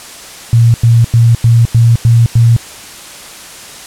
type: tone bursts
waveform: sine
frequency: 116.54 Hz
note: A#2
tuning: in tune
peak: -3 dBFS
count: 7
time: 0.53-2.564 s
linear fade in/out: 0 ms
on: 210 ms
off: 94 ms
effects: white hiss -30 dBFS RMS until 3.86 s + low-pass 10000 Hz 12 dB/octave